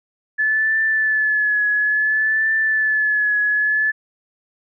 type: tone with vibrato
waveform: sine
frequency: 1727 Hz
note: A6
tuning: 33 cents flat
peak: -15 dBFS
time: 0.38-3.92 s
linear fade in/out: 20 ms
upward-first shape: triangle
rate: 0.58 Hz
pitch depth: 45 cents each way
effects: none